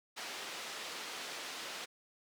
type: band-pass noise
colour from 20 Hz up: white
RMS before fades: -44 dBFS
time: 0.16-1.86 s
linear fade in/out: 20 ms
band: 280 to 4500 Hz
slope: 12 dB/octave
effects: none